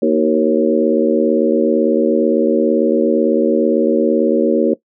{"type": "harmonic tone with a mistuned harmonic", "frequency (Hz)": 77.9, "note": "D#2", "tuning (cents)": 3, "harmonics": [3, 4, 5, 6, 7], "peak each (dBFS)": [-17, -17, -17, -17, -17], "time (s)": [0.02, 4.74], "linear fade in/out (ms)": 5, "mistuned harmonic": 5, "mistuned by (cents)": -42, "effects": ["noise-tail reverb RT60 0.1 s tail -19 dB re dry"]}